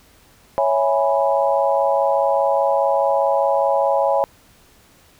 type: chord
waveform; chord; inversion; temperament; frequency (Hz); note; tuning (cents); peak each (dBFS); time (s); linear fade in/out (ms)
sine; C# minor seventh; none; equal; 554.4 / 659.3 / 830.6 / 987.8; C#5 / E5 / G#5 / B5; 0 / 0 / 0 / 0; -18 / -21 / -20 / -24; 0.58-4.24; 0
effects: pink hiss -52 dBFS RMS until 5.19 s